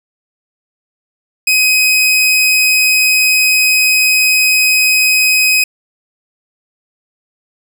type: tone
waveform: sawtooth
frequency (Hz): 2521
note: D#7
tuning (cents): +22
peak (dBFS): -5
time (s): 1.47-5.64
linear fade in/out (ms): 5
effects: none